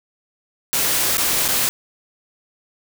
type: noise with dropouts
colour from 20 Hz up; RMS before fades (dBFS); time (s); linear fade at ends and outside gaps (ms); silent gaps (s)
white; -19; 0.73-1.69; 0; 1.171-1.181 / 1.48-1.486
effects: none